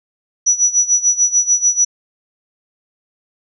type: tone with tremolo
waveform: sine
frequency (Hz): 5890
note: F#8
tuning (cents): -9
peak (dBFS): -8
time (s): 0.46-1.85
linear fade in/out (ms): 10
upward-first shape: sine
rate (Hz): 6.8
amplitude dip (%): 85
effects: none